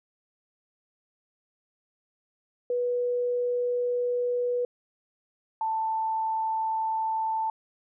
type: tone pair in turn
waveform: sine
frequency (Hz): 489 / 885.5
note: B4 / A5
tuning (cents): -17 / +11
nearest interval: minor seventh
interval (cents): 1028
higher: second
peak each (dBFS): -24 / -25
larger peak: first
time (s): 2.7-4.65 / 5.61-7.5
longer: first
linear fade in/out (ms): 2
effects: none